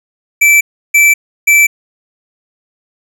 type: tone bursts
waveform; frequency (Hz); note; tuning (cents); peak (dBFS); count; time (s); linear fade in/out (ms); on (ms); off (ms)
square; 2325; D7; -18; -5; 3; 0.41-1.67; 10; 200; 330
effects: none